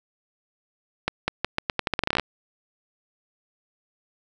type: accelerating click train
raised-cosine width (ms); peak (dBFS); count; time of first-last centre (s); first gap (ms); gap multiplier
0.3; -6; 17; 1.08-2.197; 200; 0.83
effects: none